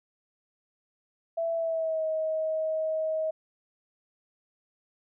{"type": "tone with pitch glide", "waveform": "sine", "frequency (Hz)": [664, 632.6], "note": ["E5", "D#5"], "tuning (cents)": [12, 29], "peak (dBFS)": -26, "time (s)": [1.37, 3.31], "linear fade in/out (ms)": 10, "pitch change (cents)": -83, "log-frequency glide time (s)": [1.55, 2.05], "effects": []}